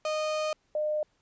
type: tone pair in turn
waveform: 35% pulse / sine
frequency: 617 / 607.1 Hz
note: D#5 / D#5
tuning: -15 / -43 cents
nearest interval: unison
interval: 28 cents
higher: first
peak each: -26 dBFS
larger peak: neither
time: 0.05-0.53 / 0.75-1.03 s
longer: first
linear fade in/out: 2 ms
effects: pink hiss -71 dBFS RMS until 1.21 s + resampled to 16000 Hz